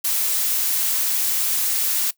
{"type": "noise", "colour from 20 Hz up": "blue", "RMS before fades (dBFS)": -21, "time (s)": [0.04, 2.11], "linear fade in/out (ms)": 10, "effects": ["noise-tail reverb RT60 0.1 s tail -19 dB re dry"]}